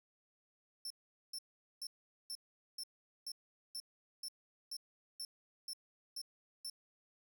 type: tone bursts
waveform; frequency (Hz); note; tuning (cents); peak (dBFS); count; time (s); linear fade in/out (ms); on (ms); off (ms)
sawtooth; 5370; E8; +31; -39; 13; 0.85-6.699; 2; 53; 430
effects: 13-bit